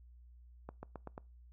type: accelerating click train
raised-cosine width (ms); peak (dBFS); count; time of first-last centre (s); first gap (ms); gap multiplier
1; -30; 5; 0.69-1.179; 140; 0.91
effects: noise-tail reverb RT60 0.3 s tail -24 dB re dry + added 60 Hz sine -55 dBFS peak until 1.52 s